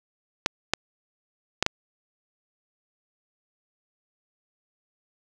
clicks, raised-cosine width 0.2 ms, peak -3 dBFS, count 4, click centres 0.461 / 0.736 / 1.626 / 1.664 s, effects none

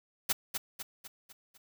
white noise with echo, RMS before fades -28 dBFS, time 0.29-0.33 s, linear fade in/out 10 ms, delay 250 ms, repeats 5, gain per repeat -6 dB, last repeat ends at 1.58 s, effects none

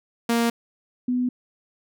sawtooth / sine tone pair in turn, 233.4 / 248.8 Hz, A#3 / B3, +2 / +13 cents, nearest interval minor second, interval 111 cents, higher second, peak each -15 / -20 dBFS, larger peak first, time 0.29-0.5 / 1.08-1.29 s, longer neither, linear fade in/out 5 ms, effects none

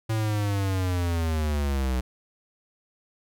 square linear sweep, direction down, 111.9 to 61.74 Hz, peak -24 dBFS, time 0.09-2.01 s, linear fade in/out 10 ms, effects none

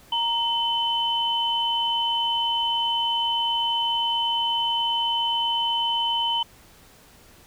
sine tone pair together, 932.3 / 3040 Hz, A#5 / F#7, 0 / +46 cents, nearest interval octave + minor sixth, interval 2046 cents, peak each -25 / -23 dBFS, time 0.12-6.43 s, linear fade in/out 5 ms, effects pink hiss -52 dBFS RMS until 7.46 s

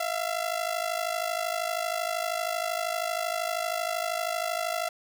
sawtooth ring-modulated tone, 676 Hz, E5, 43 cents sharp, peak -21 dBFS, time 0-4.89 s, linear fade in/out 2 ms, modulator 26.4 Hz, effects none

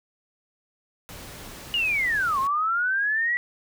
pink noise, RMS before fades -41 dBFS, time 1.09-2.47 s, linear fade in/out 0 ms
sine linear two-way sweep, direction down then up, 2900 to 1048 to 1962 Hz, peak -21 dBFS, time 1.74-3.37 s, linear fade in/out 0 ms, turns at 2.39 s
effects none

